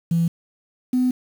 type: tone pair in turn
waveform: sine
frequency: 167.9 / 252.1 Hz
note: E3 / B3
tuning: +32 / +36 cents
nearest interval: perfect fifth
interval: 704 cents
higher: second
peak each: -15 / -15 dBFS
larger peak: neither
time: 0.11-0.28 / 0.93-1.11 s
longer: second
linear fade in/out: 5 ms
effects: tanh soft clip ceiling -12 dBFS + 7-bit